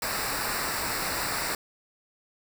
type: noise with comb filter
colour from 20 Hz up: pink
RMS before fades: -30 dBFS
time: 0.02-1.55 s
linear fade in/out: 2 ms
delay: 0.31 ms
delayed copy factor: -0.75
effects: none